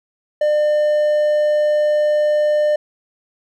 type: tone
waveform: triangle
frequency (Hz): 600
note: D5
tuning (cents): +37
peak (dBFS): -11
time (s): 0.41-2.76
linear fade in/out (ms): 5
effects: none